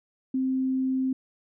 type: tone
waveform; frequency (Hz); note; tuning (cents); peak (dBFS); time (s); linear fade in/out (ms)
sine; 261.6; C4; 0; -23; 0.34-1.13; 5
effects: none

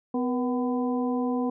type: harmonic tone with a mistuned harmonic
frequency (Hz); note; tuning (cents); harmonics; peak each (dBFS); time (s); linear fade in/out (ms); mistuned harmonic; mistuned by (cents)
251.4; B3; +31; 1 / 2 / 3 / 4; -25 / -31 / -35 / -37; 0.14-1.5; 5; 2; -72
effects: none

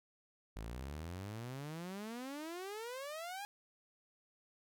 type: exponential sweep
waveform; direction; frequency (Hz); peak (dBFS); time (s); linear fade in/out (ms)
sawtooth; up; 51.3 to 830.6; -39; 0.56-3.45; 0
effects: none

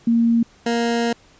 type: tone pair in turn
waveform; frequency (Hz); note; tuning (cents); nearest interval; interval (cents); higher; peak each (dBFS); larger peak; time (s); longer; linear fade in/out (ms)
sine / 20% pulse; 232 / 234.2; A#3 / A#3; -8 / +8; unison; 16; second; -13; neither; 0.07-0.43 / 0.66-1.13; second; 5
effects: pink hiss -52 dBFS RMS until 1.39 s + resampled to 16000 Hz

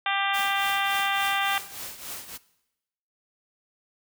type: harmonic tone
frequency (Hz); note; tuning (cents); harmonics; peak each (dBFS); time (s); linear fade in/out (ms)
395.2; G4; +14; 2 / 3 / 4 / 5 / 6 / 7 / 8 / 9; -28 / -30 / -31 / -32 / -33 / -33 / -34 / -35; 0.06-1.58; 2
type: noise with tremolo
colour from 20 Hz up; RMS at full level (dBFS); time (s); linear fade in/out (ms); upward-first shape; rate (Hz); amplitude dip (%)
white; -35; 0.33-2.38; 20; triangle; 3.5; 75
effects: noise-tail reverb RT60 0.9 s tail -19 dB re dry

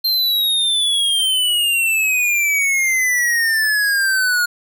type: exponential sweep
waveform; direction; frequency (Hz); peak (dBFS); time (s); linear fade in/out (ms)
square; down; 4186 to 1432; -15; 0.04-4.46; 10
effects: none

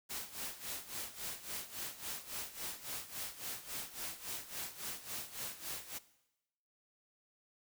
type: noise with tremolo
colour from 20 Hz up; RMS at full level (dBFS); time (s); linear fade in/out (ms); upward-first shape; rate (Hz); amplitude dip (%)
white; -41; 0.09-5.99; 20; sine; 3.6; 80
effects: noise-tail reverb RT60 0.9 s tail -17 dB re dry

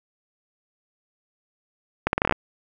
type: accelerating click train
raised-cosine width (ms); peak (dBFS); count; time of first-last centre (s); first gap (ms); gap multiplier
0.5; -4; 9; 2.07-2.324; 61; 0.8
effects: none

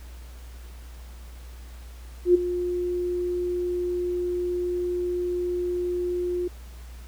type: tone with ADSR envelope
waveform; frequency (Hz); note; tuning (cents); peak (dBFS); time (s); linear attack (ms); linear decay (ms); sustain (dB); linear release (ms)
sine; 355.3; F4; +30; -11; 2.25-6.48; 96; 13; -13; 6
effects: added 60 Hz sine -39 dBFS peak until 7.07 s + pink hiss -52 dBFS RMS until 7.07 s

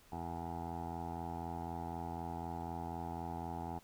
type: tone with low-pass filter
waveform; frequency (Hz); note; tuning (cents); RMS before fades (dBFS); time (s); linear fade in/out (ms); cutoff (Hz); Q
15% pulse; 84; E2; +33; -42; 0.12-3.79; 5; 810; 5.2
effects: pink hiss -64 dBFS RMS until 3.83 s

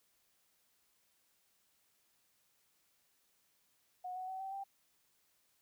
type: tone with pitch steps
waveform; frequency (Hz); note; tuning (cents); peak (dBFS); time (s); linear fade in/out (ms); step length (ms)
sine; 730 / 743.6 / 757.5 / 771.6 / 786; F#5 / F#5 / F#5 / G5 / G5; -24 / +8 / +40 / -28 / +4; -40; 4.04-4.64; 10; 120
effects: white hiss -75 dBFS RMS until 5.61 s

